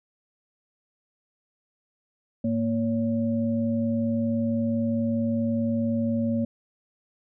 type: tone cluster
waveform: sine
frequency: 106.8 / 231.3 / 561 Hz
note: G#2 / A#3 / C#5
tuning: +49 / -13 / +21 cents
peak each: -32 / -23 / -32 dBFS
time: 2.44-6.45 s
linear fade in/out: 5 ms
effects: none